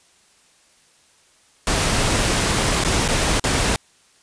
pink noise with dropouts, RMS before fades -19 dBFS, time 1.67-3.76 s, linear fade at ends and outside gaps 1 ms, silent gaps 2.838-2.848 / 3.079-3.086 / 3.397-3.44 s, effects white hiss -56 dBFS RMS until 4.22 s + resampled to 22050 Hz

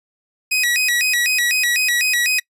sawtooth tone with vibrato, 2200 Hz, C#7, 14 cents flat, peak -12 dBFS, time 0.51-2.4 s, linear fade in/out 10 ms, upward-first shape square, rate 4 Hz, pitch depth 230 cents each way, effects noise-tail reverb RT60 0.1 s tail -25 dB re dry + resampled to 32000 Hz

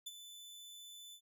sawtooth tone with ADSR envelope, 3505 Hz, A7, 7 cents flat, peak -38 dBFS, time 0.06-1.21 s, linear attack 10 ms, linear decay 34 ms, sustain -10 dB, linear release 76 ms, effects none

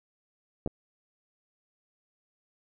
clicks, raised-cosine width 2 ms, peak -15 / -25 dBFS, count 2, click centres 0.662 / 0.675 s, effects none

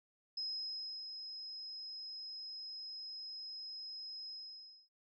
sine tone with ADSR envelope, 5110 Hz, D#8, 45 cents sharp, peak -37 dBFS, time 0.37-4.89 s, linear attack 6 ms, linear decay 670 ms, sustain -7 dB, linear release 590 ms, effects none

